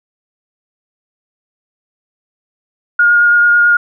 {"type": "tone with vibrato", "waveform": "sine", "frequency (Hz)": 1426, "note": "F6", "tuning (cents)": 36, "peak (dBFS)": -6, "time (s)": [2.99, 3.77], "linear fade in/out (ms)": 5, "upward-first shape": "sine", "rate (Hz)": 9.1, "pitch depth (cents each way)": 10, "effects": []}